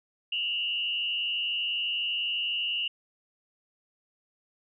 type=tone with frequency modulation; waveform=sine; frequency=2850 Hz; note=F7; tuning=34 cents sharp; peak=-27 dBFS; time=0.32-2.88 s; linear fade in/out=5 ms; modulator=104 Hz; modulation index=1.1; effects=none